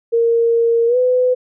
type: tone with pitch glide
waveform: sine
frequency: 463.8 to 502.9 Hz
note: A#4 to B4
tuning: -9 to +31 cents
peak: -11 dBFS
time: 0.12-1.35 s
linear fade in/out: 20 ms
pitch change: +140 cents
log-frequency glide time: 0.87-0.97 s
effects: none